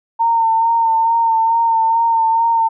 sine tone with vibrato, 911 Hz, A#5, 40 cents flat, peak -11 dBFS, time 0.19-2.69 s, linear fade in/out 20 ms, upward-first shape sine, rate 2.3 Hz, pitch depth 26 cents each way, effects none

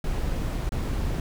brown noise with dropouts, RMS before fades -27 dBFS, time 0.04-1.2 s, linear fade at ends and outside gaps 2 ms, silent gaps 0.692-0.72 s, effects none

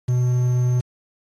triangle tone with quantisation, 124 Hz, B2, 7 cents sharp, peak -14 dBFS, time 0.08-0.81 s, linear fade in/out 10 ms, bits 7, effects AAC 32 kbps

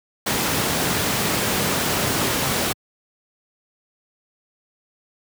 pink noise, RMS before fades -21 dBFS, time 0.26-2.73 s, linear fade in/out 10 ms, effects high-pass 100 Hz 12 dB/octave

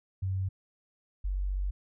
sine tone pair in turn, 95 / 47.5 Hz, F#2 / F#1, +46 / +46 cents, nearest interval octave, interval 1200 cents, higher first, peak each -28 dBFS, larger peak neither, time 0.22-0.49 / 1.24-1.71 s, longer second, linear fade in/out 10 ms, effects none

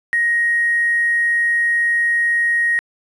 triangle tone with hard clipping, 1878 Hz, A#6, 12 cents sharp, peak -14 dBFS, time 0.13-2.79 s, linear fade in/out 0 ms, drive 3 dB, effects resampled to 22050 Hz

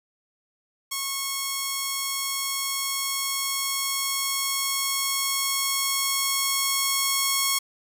5% pulse tone with level ramp, 1095 Hz, C#6, 22 cents flat, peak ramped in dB -15 to -9 dBFS, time 0.91-7.59 s, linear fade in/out 10 ms, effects none

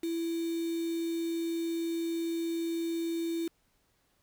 sine tone with quantisation, 332.8 Hz, E4, 17 cents sharp, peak -30 dBFS, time 0.03-3.48 s, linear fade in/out 5 ms, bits 7, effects pink hiss -72 dBFS RMS until 4.22 s

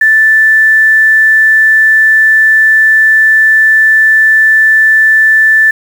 sine tone with quantisation, 1760 Hz, A6, in tune, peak -3 dBFS, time 0.01-5.71 s, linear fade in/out 5 ms, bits 5, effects none

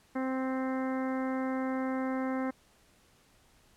harmonic tone, 261.6 Hz, C4, in tune, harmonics 1 / 2 / 3 / 4 / 5 / 6 / 7 / 8, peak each -31 / -37 / -41 / -43 / -45 / -47 / -48 / -49 dBFS, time 0.15-2.51 s, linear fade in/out 10 ms, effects pink hiss -64 dBFS RMS until 3.76 s + low-pass 12000 Hz 12 dB/octave

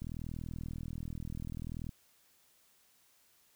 click train, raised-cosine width 5 ms, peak -29 dBFS, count 77, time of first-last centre 0.02-1.892 s, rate 40.6 Hz, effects white hiss -68 dBFS RMS until 3.55 s

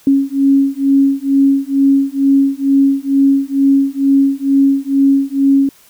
sine beating tone pair, 273.8 / 276 Hz, C#4 / C#4, -21 / -7 cents, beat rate 2.2 Hz, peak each -12 dBFS, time 0.07-5.69 s, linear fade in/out 2 ms, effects white hiss -47 dBFS RMS until 5.89 s

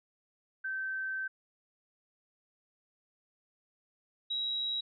sine tone pair in turn, 1547 / 3856 Hz, G6 / B7, -23 / -42 cents, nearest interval octave + major third, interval 1581 cents, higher second, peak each -33 / -31 dBFS, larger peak second, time 0.64-1.28 / 4.3-4.81 s, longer first, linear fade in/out 10 ms, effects none

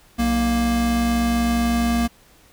square tone pair together, 62 / 234.1 Hz, B1 / A#3, +7 / +8 cents, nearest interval octave + major seventh, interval 2301 cents, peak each -25 / -19 dBFS, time 0.18-2.08 s, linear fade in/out 20 ms, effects pink hiss -53 dBFS RMS until 2.52 s

